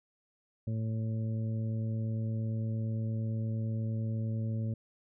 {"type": "harmonic tone", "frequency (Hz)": 111.4, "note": "A2", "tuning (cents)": 22, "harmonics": [1, 2, 3, 4, 5], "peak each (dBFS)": [-31, -38, -50, -52, -49], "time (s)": [0.67, 4.74], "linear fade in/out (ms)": 5, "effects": []}